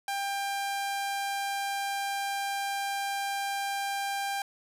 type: tone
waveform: sawtooth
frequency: 795 Hz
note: G5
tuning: 24 cents sharp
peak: -26 dBFS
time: 0.08-4.42 s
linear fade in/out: 2 ms
effects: resampled to 32000 Hz + 10-bit